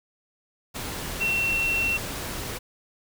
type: tone in noise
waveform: sine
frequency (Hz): 2715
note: F7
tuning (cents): -50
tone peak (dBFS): -22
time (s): 1.2-1.98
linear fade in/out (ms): 20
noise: pink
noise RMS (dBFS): -33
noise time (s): 0.74-2.59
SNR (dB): +8
effects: none